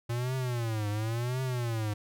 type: tone with vibrato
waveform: square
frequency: 116.4 Hz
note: A#2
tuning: 2 cents flat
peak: -30 dBFS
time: 0.09-1.94 s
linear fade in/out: 10 ms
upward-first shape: triangle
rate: 0.94 Hz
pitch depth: 220 cents each way
effects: none